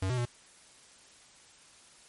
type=tone with pitch steps; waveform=square; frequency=94.6 / 126 / 120.9 Hz; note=F#2 / B2 / B2; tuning=+39 / +35 / -36 cents; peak=-29 dBFS; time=0.02-0.254 s; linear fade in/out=5 ms; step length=78 ms; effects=white hiss -57 dBFS RMS until 2.08 s + MP3 48 kbps